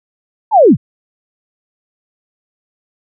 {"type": "linear sweep", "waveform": "sine", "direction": "down", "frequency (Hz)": [931, 80.3], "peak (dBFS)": -3, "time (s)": [0.51, 0.77], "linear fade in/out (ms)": 50, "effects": []}